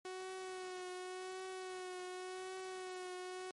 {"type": "tone with vibrato", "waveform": "sawtooth", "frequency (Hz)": 370, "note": "F#4", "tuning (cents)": 0, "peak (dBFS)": -40, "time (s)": [0.05, 3.51], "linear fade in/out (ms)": 2, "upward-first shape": "triangle", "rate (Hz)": 0.89, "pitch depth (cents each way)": 29, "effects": ["MP3 48 kbps"]}